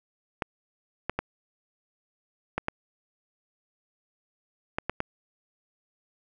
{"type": "clicks", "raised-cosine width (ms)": 0.5, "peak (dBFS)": -12, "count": 8, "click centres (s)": [0.422, 1.096, 1.19, 2.58, 2.684, 4.785, 4.896, 5.004], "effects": []}